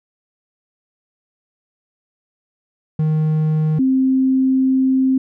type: tone pair in turn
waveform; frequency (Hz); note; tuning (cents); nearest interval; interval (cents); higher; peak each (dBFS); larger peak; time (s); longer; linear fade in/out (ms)
triangle / sine; 155.56 / 262.7; D#3 / C4; 0 / +7; major sixth; 907; second; -12; neither; 2.99-3.79 / 3.79-5.18; second; 5
effects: none